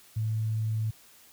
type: tone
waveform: sine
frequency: 110 Hz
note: A2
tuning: in tune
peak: -26 dBFS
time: 0.16-0.91 s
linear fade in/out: 10 ms
effects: white hiss -56 dBFS RMS until 1.32 s